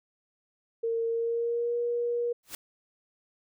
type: tone with pitch glide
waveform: sine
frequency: 458.4 to 476.8 Hz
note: A#4 to A#4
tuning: -29 to +39 cents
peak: -26 dBFS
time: 0.83-2.33 s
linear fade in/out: 10 ms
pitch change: +68 cents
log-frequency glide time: 1.07-1.77 s
type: noise with exponential growth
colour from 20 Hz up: white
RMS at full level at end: -34 dBFS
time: 2.43-2.55 s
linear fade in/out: 2 ms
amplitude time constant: 24 ms
effects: none